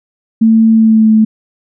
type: tone with pitch glide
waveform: sine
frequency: 223.5 to 218.4 Hz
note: A3 to A3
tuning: +27 to -13 cents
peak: -4 dBFS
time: 0.41-1.25 s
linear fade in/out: 10 ms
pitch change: -40 cents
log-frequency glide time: 0.72-1.11 s
effects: none